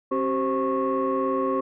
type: tone cluster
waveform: sine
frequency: 267.9 / 385 / 525 / 1098 Hz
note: C4 / G4 / C5 / C#6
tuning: +41 / -31 / +6 / -17 cents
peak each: -26 dBFS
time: 0.11-1.61 s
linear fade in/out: 10 ms
effects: tanh soft clip ceiling -16 dBFS